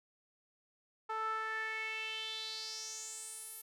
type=tone with band-pass filter sweep; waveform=sawtooth; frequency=440 Hz; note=A4; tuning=in tune; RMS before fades=-41 dBFS; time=1.09-3.62 s; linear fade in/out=10 ms; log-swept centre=1100 to 12000 Hz; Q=4.8; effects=none